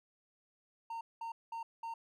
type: tone bursts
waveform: triangle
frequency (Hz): 916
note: A#5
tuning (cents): -31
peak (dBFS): -37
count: 4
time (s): 0.9-1.94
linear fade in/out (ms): 5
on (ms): 110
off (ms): 200
effects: none